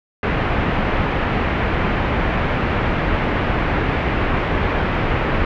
pink low-pass noise, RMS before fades -19 dBFS, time 0.23-5.45 s, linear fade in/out 2 ms, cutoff 2500 Hz, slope 24 dB/octave, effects none

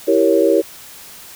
sine chord, E diminished seventh, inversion none, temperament equal, 329.6 / 392 / 466.2 / 554.4 Hz, E4 / G4 / Bb4 / Db5, 0 / 0 / 0 / 0 cents, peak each -16 dBFS, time 0.07-0.62 s, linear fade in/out 20 ms, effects white hiss -38 dBFS RMS until 1.35 s

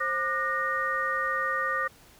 sine tone cluster, 529 / 1202 / 1456 / 1860 Hz, C5 / D6 / F#6 / A#6, +19 / +40 / -28 / -4 cents, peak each -35 / -29 / -35 / -29 dBFS, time 0-1.88 s, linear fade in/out 10 ms, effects pink hiss -55 dBFS RMS until 2.19 s

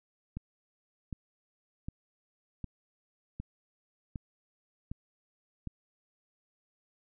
click train, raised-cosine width 5 ms, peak -25 dBFS, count 8, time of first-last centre 0.37-5.673 s, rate 1.32 Hz, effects none

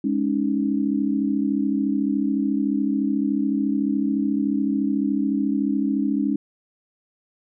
sine chord, Ab suspended fourth, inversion none, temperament equal, 207.7 / 277.2 / 311.1 Hz, Ab3 / Db4 / Eb4, 0 / 0 / 0 cents, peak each -24 / -22 / -26 dBFS, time 0.04-6.36 s, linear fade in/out 5 ms, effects none

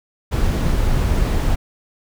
brown noise, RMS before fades -17 dBFS, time 0.31-1.56 s, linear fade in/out 20 ms, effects none

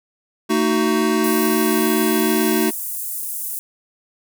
square chord, D# diminished, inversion second, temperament just, 224 / 311.1 / 373.4 Hz, A3 / D#4 / F#4, +31 / 0 / +16 cents, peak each -21 dBFS, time 0.49-2.71 s, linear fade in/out 20 ms
pink high-pass noise, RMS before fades -27 dBFS, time 1.24-3.59 s, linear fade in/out 0 ms, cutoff 9400 Hz, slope 24 dB/octave
effects none

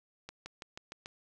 accelerating click train, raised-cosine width 0.2 ms, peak -26 dBFS, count 6, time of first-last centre 0.29-1.059 s, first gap 170 ms, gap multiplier 0.95, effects none

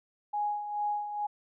sine tone with tremolo, 830.6 Hz, G#5, in tune, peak -27 dBFS, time 0.33-1.27 s, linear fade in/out 10 ms, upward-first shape sine, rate 2.3 Hz, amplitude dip 60%, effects none

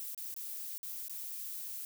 violet noise with dropouts, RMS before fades -42 dBFS, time 0-1.85 s, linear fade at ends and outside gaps 0 ms, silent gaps 0.147-0.177 / 0.341-0.364 / 0.78-0.83 / 1.082-1.096 s, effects none

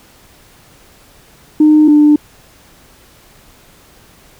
sine tone pair in turn, 305.2 / 297.9 Hz, D#4 / D4, -33 / +25 cents, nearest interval unison, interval 42 cents, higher first, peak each -3 dBFS, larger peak neither, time 1.6-1.88 / 1.88-2.16 s, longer neither, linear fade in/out 5 ms, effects tanh soft clip ceiling 0 dBFS + pink hiss -45 dBFS RMS until 4.39 s

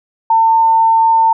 sine tone, 901 Hz, A5, 41 cents sharp, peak -7 dBFS, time 0.3-1.33 s, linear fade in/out 5 ms, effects none

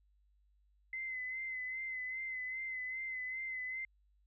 sine tone with vibrato, 2047 Hz, C7, 38 cents flat, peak -38 dBFS, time 0.93-3.85 s, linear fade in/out 2 ms, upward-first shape sine, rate 2.5 Hz, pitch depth 35 cents each way, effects added 50 Hz sine -68 dBFS peak until 4.26 s

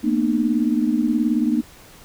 sine tone cluster, 225.6 / 244.2 / 303.2 Hz, A3 / B3 / D#4, +44 / -19 / -45 cents, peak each -21 dBFS, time 0.03-1.62 s, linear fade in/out 20 ms, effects pink hiss -46 dBFS RMS until 2.04 s

